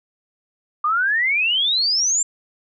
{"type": "exponential sweep", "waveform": "sine", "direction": "up", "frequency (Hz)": [1180, 7459], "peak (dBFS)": -16, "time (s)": [0.84, 2.23], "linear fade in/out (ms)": 5, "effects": []}